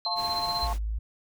sine tone with tremolo, 4120 Hz, C8, 28 cents flat, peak -26 dBFS, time 0.05-0.67 s, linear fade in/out 0 ms, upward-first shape sine, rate 16 Hz, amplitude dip 70%
sine chord, F augmented, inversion none, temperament equal with one note detuned, 698.5 / 880 / 1089.7 Hz, F5 / A5 / C#6, 0 / 0 / -30 cents, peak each -33 / -33 / -34 dBFS, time 0.06-0.73 s, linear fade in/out 2 ms
pink noise, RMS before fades -41 dBFS, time 0.15-0.79 s, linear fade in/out 50 ms
sine exponential two-way sweep, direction down then up, 61.74 to 51.91 to 55.6 Hz, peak -27 dBFS, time 0.62-0.99 s, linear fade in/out 10 ms, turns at 0.73 s
effects none

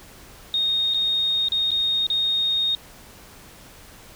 sine tone with dropouts, 3709 Hz, A#7, 9 cents flat, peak -19 dBFS, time 0.54-2.75 s, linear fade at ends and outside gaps 1 ms, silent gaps 0.938-0.944 / 1.485-1.52 / 1.707-1.716 / 2.067-2.101 s, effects pink hiss -46 dBFS RMS until 4.15 s

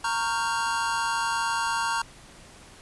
square chord, G half-diminished seventh, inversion first, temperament equal with one note detuned, 925.9 / 1108.7 / 1396.9 / 1568 Hz, Bb5 / Db6 / F6 / G6, -12 / 0 / 0 / 0 cents, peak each -28 / -33 / -32 / -34 dBFS, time 0.04-2.02 s, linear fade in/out 5 ms, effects pink hiss -49 dBFS RMS until 2.81 s + resampled to 24000 Hz

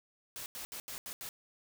white noise bursts at uneven times, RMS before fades -43 dBFS, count 6, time 0.36-0.46 / 0.55-0.65 / 0.72-0.8 / 0.88-0.98 / 1.06-1.13 / 1.21-1.29 s, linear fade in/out 0 ms, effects none

